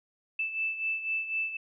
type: beating tone pair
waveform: sine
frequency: 2637 / 2641 Hz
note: E7 / E7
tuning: 0 / +3 cents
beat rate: 4 Hz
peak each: -30 / -36 dBFS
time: 0.39-1.57 s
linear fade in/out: 5 ms
effects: none